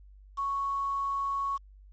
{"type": "tone with quantisation", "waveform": "sine", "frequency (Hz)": 1108.7, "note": "C#6", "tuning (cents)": 0, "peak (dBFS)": -28, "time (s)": [0.37, 1.58], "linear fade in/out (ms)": 20, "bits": 8, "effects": ["added 49 Hz sine -50 dBFS peak until 1.92 s", "resampled to 16000 Hz"]}